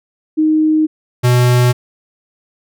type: tone pair in turn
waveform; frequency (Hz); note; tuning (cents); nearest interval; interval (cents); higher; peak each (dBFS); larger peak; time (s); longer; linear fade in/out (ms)
sine / square; 311.1 / 123.46; D#4 / B2; 0 / 0; octave + major third; 1600; first; -9; neither; 0.37-0.87 / 1.23-1.73; neither; 20
effects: none